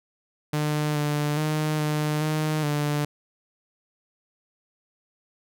sawtooth tone with pitch steps, 150.4 / 148 / 153.6 / 151.3 / 154.4 / 147.5 Hz, D3 / D3 / D#3 / D#3 / D#3 / D3, +42 / +14 / -22 / -48 / -13 / +8 cents, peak -19 dBFS, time 0.53-3.05 s, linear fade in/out 5 ms, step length 420 ms, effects none

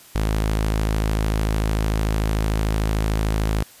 sawtooth tone, 53.4 Hz, G#1, 49 cents sharp, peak -15 dBFS, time 0.15-3.63 s, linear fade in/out 5 ms, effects white hiss -47 dBFS RMS until 3.8 s + resampled to 32000 Hz

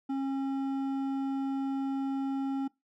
sine tone with hard clipping, 271.4 Hz, C#4, 36 cents flat, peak -31 dBFS, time 0.09-2.68 s, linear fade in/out 10 ms, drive 8 dB, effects noise-tail reverb RT60 0.2 s tail -22 dB re dry

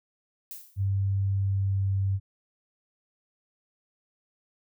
violet noise with exponential decay, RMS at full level -37 dBFS, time 0.51-0.88 s, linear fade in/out 1 ms, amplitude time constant 79 ms
sine tone with pitch glide, 98 to 97.32 Hz, G2 to G2, 0 to -12 cents, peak -23 dBFS, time 0.76-2.2 s, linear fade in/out 50 ms, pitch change -12 cents, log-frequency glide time 1.35-1.92 s
effects none

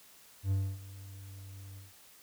triangle tone with ADSR envelope, 96.9 Hz, G2, 20 cents flat, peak -24 dBFS, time 0.43-1.93 s, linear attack 80 ms, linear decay 270 ms, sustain -19 dB, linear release 160 ms, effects white hiss -58 dBFS RMS until 2.22 s

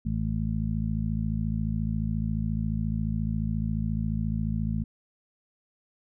harmonic tone, 54.3 Hz, A1, 22 cents flat, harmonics 1 / 2 / 3 / 4, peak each -31 / -31 / -31 / -31 dBFS, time 0.05-4.84 s, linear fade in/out 10 ms, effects none

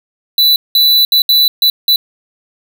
square tone bursts at uneven times, 3974 Hz, B7, 10 cents sharp, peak -7 dBFS, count 6, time 0.38-0.56 / 0.75-1.05 / 1.12-1.22 / 1.29-1.48 / 1.62-1.7 / 1.88-1.96 s, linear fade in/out 2 ms, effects none

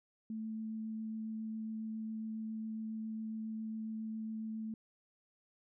sine tone with vibrato, 220 Hz, A3, in tune, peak -38 dBFS, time 0.3-4.74 s, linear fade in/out 2 ms, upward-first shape triangle, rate 7.3 Hz, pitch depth 9 cents each way, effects none

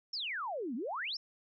sine exponential two-way sweep, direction down then up, 5588 to 214.7 to 5588 Hz, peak -35 dBFS, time 0.13-1.17 s, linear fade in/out 5 ms, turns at 0.75 s, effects none

